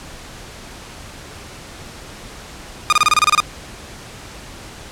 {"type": "tone bursts", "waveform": "sawtooth", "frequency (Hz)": 1222, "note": "D#6", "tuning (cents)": -32, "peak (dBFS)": -6, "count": 10, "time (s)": [2.9, 3.402], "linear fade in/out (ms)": 0, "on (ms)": 25, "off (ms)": 28, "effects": ["pink hiss -36 dBFS RMS until 4.91 s", "low-pass 9000 Hz 12 dB/octave"]}